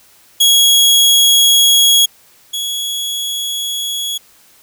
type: tone pair in turn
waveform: sawtooth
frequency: 3322 / 3349 Hz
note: G#7 / G#7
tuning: 0 / +14 cents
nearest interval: unison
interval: 14 cents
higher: second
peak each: -4 / -15 dBFS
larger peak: first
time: 0.4-2.06 / 2.53-4.18 s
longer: first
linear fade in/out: 10 ms
effects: white hiss -48 dBFS RMS until 4.62 s